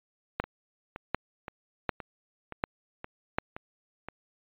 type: two click trains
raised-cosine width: 0.5 ms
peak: -11 / -23 dBFS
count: 5 / 8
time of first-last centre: 0.4-3.385 / 0.44-4.086 s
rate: 1.34 / 1.92 Hz
effects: resampled to 8000 Hz